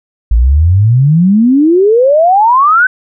sine exponential sweep, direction up, 53 to 1549 Hz, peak -4 dBFS, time 0.31-2.87 s, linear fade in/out 5 ms, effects none

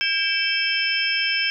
sine tone cluster, 1607 / 2296 / 2640 / 3149 / 5270 Hz, G6 / D7 / E7 / G7 / E8, +43 / -40 / +2 / +7 / -1 cents, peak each -26 dBFS, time 0.01-1.5 s, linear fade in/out 0 ms, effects none

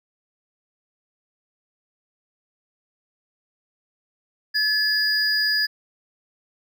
triangle tone pair together, 1719 / 4902 Hz, A6 / D#8, -41 / -27 cents, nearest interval octave + tritone, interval 1814 cents, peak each -20 dBFS, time 4.54-5.67 s, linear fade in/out 20 ms, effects none

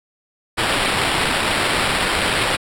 blue noise with sample-and-hold, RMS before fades -19 dBFS, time 0.57-2.57 s, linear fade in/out 20 ms, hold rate 6300 Hz, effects low-pass 11000 Hz 12 dB/octave

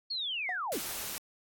sine linear sweep, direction down, 4422 to 185 Hz, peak -32 dBFS, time 0.1-0.79 s, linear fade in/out 10 ms
triangle tone with exponential decay, 732 Hz, F#5, 19 cents flat, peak -30 dBFS, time 0.49-0.63 s, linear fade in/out 1 ms, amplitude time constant 29 ms
white noise, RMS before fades -38 dBFS, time 0.72-1.18 s, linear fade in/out 0 ms
effects AAC 64 kbps

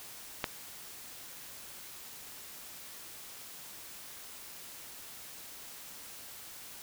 click, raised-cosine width 0.3 ms, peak -14 dBFS, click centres 0.442 s, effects white hiss -48 dBFS RMS until 6.82 s

